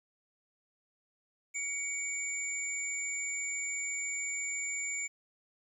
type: tone pair together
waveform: sine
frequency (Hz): 2257 / 7160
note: C#7 / A8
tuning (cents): +31 / +29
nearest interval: octave + minor sixth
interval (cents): 1998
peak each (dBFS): -36 / -36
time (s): 1.54-5.08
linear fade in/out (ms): 20
effects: 11-bit